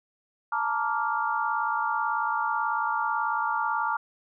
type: chord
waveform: sine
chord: Bb major seventh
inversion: third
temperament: just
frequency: 874.1 / 932.3 / 1165.4 / 1398.5 Hz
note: A5 / Bb5 / D6 / F6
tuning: -12 / 0 / -14 / +2 cents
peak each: -30 dBFS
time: 0.52-3.97 s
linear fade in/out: 5 ms
effects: none